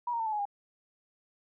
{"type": "tone with pitch steps", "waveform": "sine", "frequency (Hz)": [964, 931.2, 899.4, 868.8, 839.2, 810.6], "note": ["B5", "A#5", "A5", "A5", "G#5", "G#5"], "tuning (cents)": [-42, -2, 38, -22, 18, -42], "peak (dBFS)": -29, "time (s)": [0.07, 0.454], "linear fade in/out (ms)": 5, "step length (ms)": 64, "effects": []}